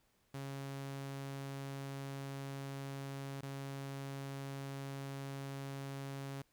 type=tone with dropouts; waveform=sawtooth; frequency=137.5 Hz; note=C#3; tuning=14 cents flat; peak=-38 dBFS; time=0.34-6.42 s; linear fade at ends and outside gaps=5 ms; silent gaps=3.41-3.428 s; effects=pink hiss -75 dBFS RMS until 6.52 s